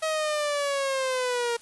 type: linear sweep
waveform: sawtooth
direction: down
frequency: 638 to 466.2 Hz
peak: -21 dBFS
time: 0.02-1.57 s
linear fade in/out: 10 ms
effects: white hiss -51 dBFS RMS until 1.61 s + resampled to 24000 Hz